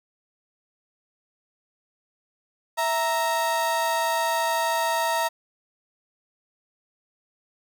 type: tone pair together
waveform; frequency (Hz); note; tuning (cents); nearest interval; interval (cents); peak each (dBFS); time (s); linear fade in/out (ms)
35% pulse; 658.3 / 932.3; E5 / A#5; -3 / 0; tritone; 603; -25 / -22; 2.77-5.29; 20
effects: none